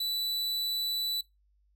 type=tone; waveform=45% pulse; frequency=3968 Hz; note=B7; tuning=7 cents sharp; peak=-30 dBFS; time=0-1.21 s; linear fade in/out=5 ms; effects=noise-tail reverb RT60 0.2 s tail -21 dB re dry + added 50 Hz sine -65 dBFS peak until 1.75 s